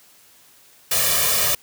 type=noise with comb filter; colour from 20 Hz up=white; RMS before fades=-19 dBFS; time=0.91-1.55 s; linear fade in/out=5 ms; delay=1.7 ms; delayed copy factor=+0.9; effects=white hiss -52 dBFS RMS until 1.62 s + high-pass 60 Hz 12 dB/octave